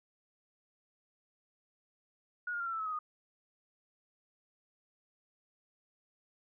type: tone with pitch steps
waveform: sine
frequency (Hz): 1450 / 1416.9 / 1384.5 / 1352.9 / 1322 / 1291.8 / 1262.3 / 1233.5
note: F#6 / F6 / F6 / E6 / E6 / E6 / D#6 / D#6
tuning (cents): -35 / +25 / -15 / +45 / +5 / -35 / +25 / -15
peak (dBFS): -34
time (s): 2.47-2.99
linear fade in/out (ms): 5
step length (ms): 65
effects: none